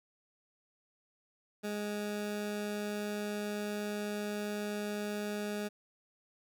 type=tone; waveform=20% pulse; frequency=207.8 Hz; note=G#3; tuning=1 cent sharp; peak=-30 dBFS; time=1.63-5.69 s; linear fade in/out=20 ms; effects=none